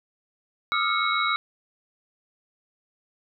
sine tone cluster, 1197 / 1284 / 1394 / 2199 / 3851 Hz, D6 / E6 / F6 / C#7 / B7, +33 / -46 / -4 / -14 / -44 cents, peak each -28 dBFS, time 0.72-1.36 s, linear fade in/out 0 ms, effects none

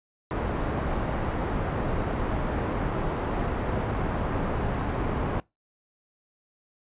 pink low-pass noise, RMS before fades -28 dBFS, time 0.31-5.4 s, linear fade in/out 0 ms, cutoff 1200 Hz, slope 12 dB/octave, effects noise-tail reverb RT60 0.2 s tail -23 dB re dry + resampled to 8000 Hz

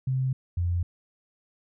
sine tone pair in turn, 130.81 / 87.31 Hz, C3 / F2, 0 / 0 cents, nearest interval perfect fifth, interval 700 cents, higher first, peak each -23 dBFS, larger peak neither, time 0.07-0.33 / 0.57-0.83 s, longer neither, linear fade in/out 5 ms, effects none

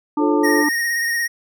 harmonic tone, 298.2 Hz, D4, 27 cents sharp, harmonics 1 / 3 / 4, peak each -17 / -23 / -29 dBFS, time 0.17-0.69 s, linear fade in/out 5 ms
sine chord, F augmented, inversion none, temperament just, 349.2 / 436.5 / 545.7 Hz, F4 / A4 / C#5, 0 / -14 / -27 cents, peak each -21 / -20 / -26 dBFS, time 0.18-0.65 s, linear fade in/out 50 ms
square tone with vibrato, 1864.7 Hz, A#6, in tune, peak -19 dBFS, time 0.43-1.28 s, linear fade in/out 20 ms, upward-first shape sine, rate 17 Hz, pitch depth 26 cents each way
effects none

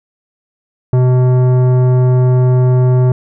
sine tone with tanh clipping, 126.5 Hz, B2, 42 cents sharp, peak -9 dBFS, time 0.93-3.12 s, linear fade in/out 2 ms, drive 14 dB, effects none

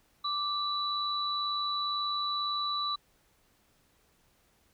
sine tone pair together, 1174.7 / 3951 Hz, D6 / B7, 0 / 0 cents, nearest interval octave + major sixth, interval 2100 cents, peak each -32 / -32 dBFS, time 0.24-2.96 s, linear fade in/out 10 ms, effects pink hiss -68 dBFS RMS until 4.73 s

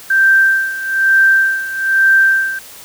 sine tone with tremolo, 1568 Hz, G6, in tune, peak -6 dBFS, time 0.1-2.59 s, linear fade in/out 5 ms, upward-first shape sine, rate 1.1 Hz, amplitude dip 80%, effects white hiss -36 dBFS RMS until 2.84 s

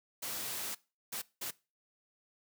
white noise bursts at uneven times, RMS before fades -39 dBFS, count 3, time 0.22-0.75 / 1.12-1.22 / 1.41-1.51 s, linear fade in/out 10 ms, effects noise-tail reverb RT60 0.3 s tail -21 dB re dry + high-pass 100 Hz 12 dB/octave

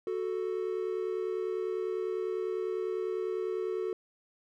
triangle tone pair together, 370 / 440 Hz, F#4 / A4, 0 / 0 cents, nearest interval minor third, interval 300 cents, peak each -31 / -32 dBFS, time 0.07-3.93 s, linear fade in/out 2 ms, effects none

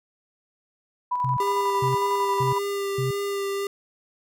sine tone with tremolo, 987.8 Hz, B5, in tune, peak -21 dBFS, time 1.11-2.59 s, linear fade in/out 10 ms, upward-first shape square, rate 11 Hz, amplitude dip 35%
sine tone bursts, 130.81 Hz, C3, in tune, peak -24 dBFS, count 4, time 1.24-3.11 s, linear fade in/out 5 ms, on 130 ms, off 450 ms
square tone with vibrato, 399.1 Hz, G4, 31 cents sharp, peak -26 dBFS, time 1.4-3.67 s, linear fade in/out 2 ms, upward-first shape sine, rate 1.8 Hz, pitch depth 14 cents each way
effects none

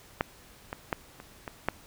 clicks, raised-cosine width 0.5 ms, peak -10 / -19 / -12 / -28 / -21 / -10 dBFS, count 6, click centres 0.209 / 0.729 / 0.928 / 1.201 / 1.478 / 1.686 s, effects pink hiss -54 dBFS RMS until 1.86 s

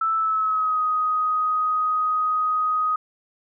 sine tone with pitch glide, 1318.5 to 1252.4 Hz, E6 to D#6, 0 to +11 cents, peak -19 dBFS, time 0.01-2.96 s, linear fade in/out 5 ms, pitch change -89 cents, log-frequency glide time 0.16-0.81 s, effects none

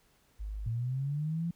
sine tone, 51.91 Hz, G#1, in tune, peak -35 dBFS, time 0.39-0.7 s, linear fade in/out 20 ms
sine linear sweep, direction up, 110 to 172.4 Hz, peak -30 dBFS, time 0.66-1.51 s, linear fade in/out 5 ms
effects pink hiss -68 dBFS RMS until 1.55 s

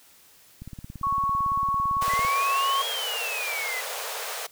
click train, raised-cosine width 5 ms, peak -26 dBFS, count 30, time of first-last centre 0.62-2.249 s, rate 17.8 Hz
sine tone with pitch glide, 1108.7 to 1097.9 Hz, C#6 to C#6, 0 to -17 cents, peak -22 dBFS, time 1.03-2.82 s, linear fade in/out 5 ms, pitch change -17 cents, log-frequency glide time 2.44-2.57 s
pink high-pass noise, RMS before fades -33 dBFS, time 2.01-4.47 s, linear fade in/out 10 ms, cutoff 440 Hz, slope 96 dB/octave
sine exponential two-way sweep, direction up then down, 1966 to 3322 to 1989 Hz, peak -29 dBFS, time 2.09-3.81 s, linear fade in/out 10 ms, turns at 2.86 s
effects white hiss -55 dBFS RMS until 4.51 s

